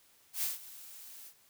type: noise with ADSR envelope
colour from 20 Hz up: blue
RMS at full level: -32 dBFS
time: 0.33-1.34 s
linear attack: 100 ms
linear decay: 150 ms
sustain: -18 dB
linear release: 72 ms
effects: white hiss -65 dBFS RMS until 1.49 s